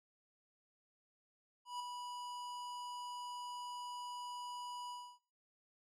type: tone with ADSR envelope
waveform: square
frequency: 979 Hz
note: B5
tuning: 15 cents flat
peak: -40 dBFS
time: 1.65-5.19 s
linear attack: 150 ms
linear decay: 3 ms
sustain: -5 dB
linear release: 290 ms
effects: noise-tail reverb RT60 0.5 s tail -23 dB re dry + low-pass 9000 Hz 12 dB/octave